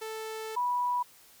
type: tone pair in turn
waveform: sawtooth / sine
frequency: 440 / 980.9 Hz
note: A4 / B5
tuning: 0 / -12 cents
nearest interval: octave + major second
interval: 1388 cents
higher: second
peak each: -32 / -26 dBFS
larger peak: second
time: 0.01-0.56 / 0.56-1.03 s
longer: first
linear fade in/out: 10 ms
effects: white hiss -57 dBFS RMS until 1.4 s